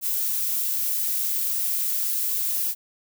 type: noise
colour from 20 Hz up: violet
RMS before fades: -25 dBFS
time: 0.01-2.75 s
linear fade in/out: 50 ms
effects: none